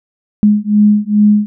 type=beating tone pair; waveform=sine; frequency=207.7 / 210.1 Hz; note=G#3 / G#3; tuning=0 / +20 cents; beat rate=2.4 Hz; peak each=-10 dBFS; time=0.43-1.46 s; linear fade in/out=0 ms; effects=none